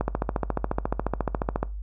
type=click train; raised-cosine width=1 ms; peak=-10 dBFS; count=24; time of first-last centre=0.01-1.63 s; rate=14.2 Hz; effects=noise-tail reverb RT60 0.3 s tail -21 dB re dry + added 50 Hz sine -31 dBFS peak until 1.82 s